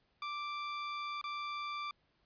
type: tone with dropouts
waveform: sawtooth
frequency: 1174.7 Hz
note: D6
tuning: in tune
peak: -34 dBFS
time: 0.22-1.91 s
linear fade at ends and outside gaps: 2 ms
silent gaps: 1.214-1.24 s
effects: pink hiss -75 dBFS RMS until 2.25 s + resampled to 11025 Hz